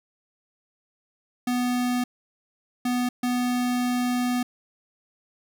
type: tone bursts at uneven times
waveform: square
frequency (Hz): 246.9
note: B3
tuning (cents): 0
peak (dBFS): -23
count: 3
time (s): 1.47-2.04 / 2.85-3.09 / 3.23-4.43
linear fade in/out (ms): 5
effects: none